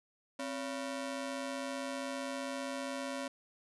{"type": "ring-modulated tone", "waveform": "sawtooth", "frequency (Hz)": 415.3, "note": "G#4", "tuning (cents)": 0, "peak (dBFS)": -30, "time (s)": [0.39, 3.28], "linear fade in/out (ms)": 5, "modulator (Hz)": 150, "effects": ["resampled to 24000 Hz"]}